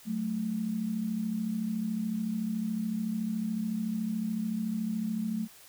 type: tone pair together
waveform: sine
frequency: 186.22 / 220 Hz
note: F#3 / A3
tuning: +11 / 0 cents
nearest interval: minor third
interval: 289 cents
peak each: -35 / -30 dBFS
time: 0.05-5.48 s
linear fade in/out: 50 ms
effects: white hiss -54 dBFS RMS until 5.68 s